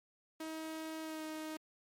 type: tone with pitch glide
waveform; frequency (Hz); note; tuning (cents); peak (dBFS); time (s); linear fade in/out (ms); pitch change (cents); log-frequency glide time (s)
sawtooth; 317.8 to 312.5; D#4 to D#4; +37 to +8; -37; 0.4-1.57; 5; -29; 1.02-1.23
effects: MP3 64 kbps